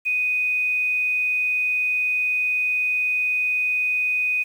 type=tone with quantisation; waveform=sine; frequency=2492 Hz; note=D#7; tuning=2 cents sharp; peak=-19 dBFS; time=0.05-4.44 s; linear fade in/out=20 ms; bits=8; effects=none